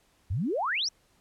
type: exponential sweep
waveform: sine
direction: up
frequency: 77.8 to 6050 Hz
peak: -26 dBFS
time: 0.3-0.89 s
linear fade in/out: 10 ms
effects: pink hiss -66 dBFS RMS until 1.2 s + low-pass 12000 Hz 12 dB/octave